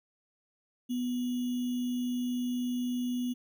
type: tone with sample-and-hold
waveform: sine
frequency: 246.9 Hz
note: B3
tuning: in tune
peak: -29 dBFS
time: 0.89-3.34 s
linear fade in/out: 20 ms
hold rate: 3150 Hz
effects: none